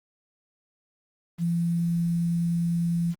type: tone with quantisation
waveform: sine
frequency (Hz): 170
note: F3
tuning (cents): -46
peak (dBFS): -22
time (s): 1.38-3.15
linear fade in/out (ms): 50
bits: 8
effects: Opus 24 kbps